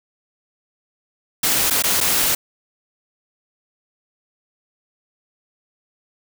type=noise with dropouts; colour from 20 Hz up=white; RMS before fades=-18 dBFS; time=1.43-2.35 s; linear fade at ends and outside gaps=5 ms; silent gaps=1.701-1.707 / 1.824-1.837 / 2.005-2.01 s; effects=none